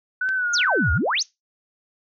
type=tone with vibrato; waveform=sine; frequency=1480 Hz; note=F#6; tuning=in tune; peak=-20 dBFS; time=0.21-0.98 s; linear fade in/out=5 ms; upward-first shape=sine; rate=2.4 Hz; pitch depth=68 cents each way
type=click; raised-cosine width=0.2 ms; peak=-21 dBFS; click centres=0.29 s
type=exponential two-way sweep; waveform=sine; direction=down then up; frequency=7040 to 67.8 to 7040 Hz; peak=-19 dBFS; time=0.53-1.23 s; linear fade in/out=10 ms; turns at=0.92 s
effects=noise-tail reverb RT60 0.2 s tail -22 dB re dry